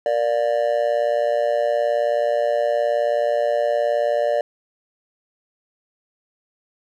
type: tone with amplitude modulation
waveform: triangle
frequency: 587.3 Hz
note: D5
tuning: in tune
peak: -11 dBFS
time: 0.06-4.41 s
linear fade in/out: 2 ms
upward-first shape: sine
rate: 119 Hz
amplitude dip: 95%
effects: none